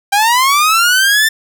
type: linear sweep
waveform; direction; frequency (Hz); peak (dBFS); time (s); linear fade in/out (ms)
sawtooth; up; 784 to 1794; -5; 0.12-1.29; 10
effects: none